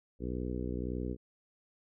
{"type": "harmonic tone", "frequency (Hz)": 61.74, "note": "B1", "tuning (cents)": 0, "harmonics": [1, 2, 3, 4, 5, 6, 7, 8], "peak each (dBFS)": [-38, -42, -42, -41, -42, -44, -44, -48], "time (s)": [0.19, 1.17], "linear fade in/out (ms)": 50, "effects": []}